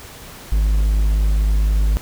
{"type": "tone", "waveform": "triangle", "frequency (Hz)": 51.91, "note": "G#1", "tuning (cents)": 0, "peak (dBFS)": -11, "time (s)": [0.52, 1.97], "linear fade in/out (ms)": 0, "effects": ["pink hiss -38 dBFS RMS until 2.01 s"]}